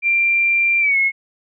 sine tone with pitch glide, 2371 to 2174 Hz, D7 to C#7, +16 to -34 cents, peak -13 dBFS, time 0.02-1.12 s, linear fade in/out 50 ms, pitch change -150 cents, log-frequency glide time 0.8-0.97 s, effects none

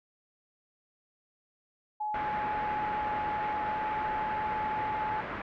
sine tone with pitch glide, 848 to 856.9 Hz, G#5 to A5, +36 to -46 cents, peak -30 dBFS, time 2-5.21 s, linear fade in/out 10 ms, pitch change +18 cents, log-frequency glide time 3.63-3.81 s
white low-pass noise, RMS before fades -38 dBFS, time 2.14-5.42 s, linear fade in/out 5 ms, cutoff 1900 Hz, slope 24 dB/octave
effects none

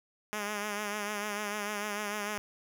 5% pulse tone with vibrato, 207.7 Hz, G#3, in tune, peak -22 dBFS, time 0.33-2.38 s, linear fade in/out 0 ms, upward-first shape triangle, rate 6.7 Hz, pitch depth 54 cents each way, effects none

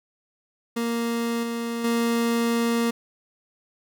30% pulse tone with level steps, 233.1 Hz, A#3, in tune, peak -21 / -24 / -18 dBFS, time 0.76-2.91 s, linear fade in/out 10 ms, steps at 1.43 / 1.84 s, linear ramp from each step 5 ms, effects none

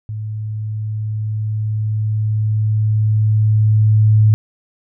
sine tone with level ramp, 107.7 Hz, A2, 37 cents flat, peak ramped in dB -22 to -7 dBFS, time 0.09-4.34 s, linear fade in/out 0 ms, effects none

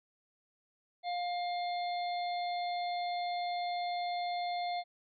harmonic tone, 706 Hz, F5, 19 cents sharp, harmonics 1 / 3 / 5 / 6, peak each -33 / -45 / -47 / -47 dBFS, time 1.03-4.84 s, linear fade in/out 50 ms, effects none

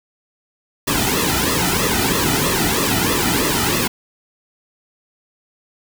pink noise with flanger, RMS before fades -18 dBFS, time 0.87-3.88 s, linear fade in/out 10 ms, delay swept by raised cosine 1.3 to 1.86 ms, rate 3.1 Hz, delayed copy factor -0.8, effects none

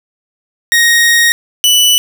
sawtooth tone pair in turn, 1871 / 2970 Hz, A#6 / F#7, +6 / +6 cents, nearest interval minor sixth, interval 800 cents, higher second, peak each -3 dBFS, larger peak neither, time 0.72-1.32 / 1.64-1.98 s, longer first, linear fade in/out 0 ms, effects none

